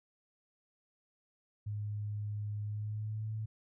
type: tone with pitch glide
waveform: sine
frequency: 104.4 to 109.15 Hz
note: G#2 to A2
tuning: +10 to -13 cents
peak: -35 dBFS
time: 1.66-3.46 s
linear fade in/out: 10 ms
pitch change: +77 cents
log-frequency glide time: 2.63-3.31 s
effects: none